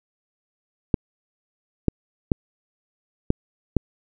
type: clicks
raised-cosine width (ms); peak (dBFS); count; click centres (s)
3; -4; 5; 0.942 / 1.883 / 2.318 / 3.304 / 3.767
effects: none